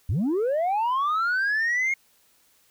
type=linear sweep; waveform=sine; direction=up; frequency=71.1 to 2166 Hz; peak=-19 dBFS; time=0.09-1.94 s; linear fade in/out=5 ms; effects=tanh soft clip ceiling -20 dBFS + white hiss -62 dBFS RMS until 2.7 s